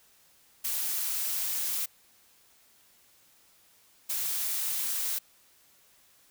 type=noise bursts at uneven times; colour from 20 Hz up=blue; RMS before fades=-31 dBFS; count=2; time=0.64-1.86 / 4.09-5.19 s; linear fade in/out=10 ms; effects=white hiss -62 dBFS RMS until 6.3 s